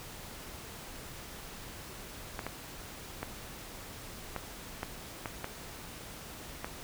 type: clicks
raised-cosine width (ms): 0.5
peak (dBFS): -20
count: 8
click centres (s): 2.392 / 2.466 / 3.23 / 4.363 / 4.831 / 5.258 / 5.444 / 6.645
effects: pink hiss -46 dBFS RMS until 6.83 s